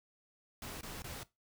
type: noise bursts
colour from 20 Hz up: pink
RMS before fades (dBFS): -45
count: 3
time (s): 0.62-1.232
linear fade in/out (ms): 2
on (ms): 190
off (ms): 21
effects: noise-tail reverb RT60 0.2 s tail -18 dB re dry